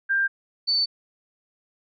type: tone pair in turn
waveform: sine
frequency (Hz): 1589 / 4514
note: G6 / C#8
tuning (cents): +23 / +31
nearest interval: octave + tritone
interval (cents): 1808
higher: second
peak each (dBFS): -19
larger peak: neither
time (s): 0.09-0.28 / 0.67-0.86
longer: neither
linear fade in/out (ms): 20
effects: none